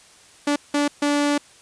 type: tone bursts at uneven times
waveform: sawtooth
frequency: 290 Hz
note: D4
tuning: 22 cents flat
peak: -14 dBFS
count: 3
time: 0.47-0.56 / 0.74-0.88 / 1.02-1.38 s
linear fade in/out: 5 ms
effects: white hiss -50 dBFS RMS until 1.61 s + resampled to 22050 Hz